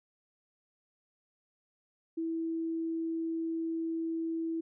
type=tone; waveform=sine; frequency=327.6 Hz; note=E4; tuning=11 cents flat; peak=-31 dBFS; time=2.17-4.61 s; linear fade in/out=10 ms; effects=none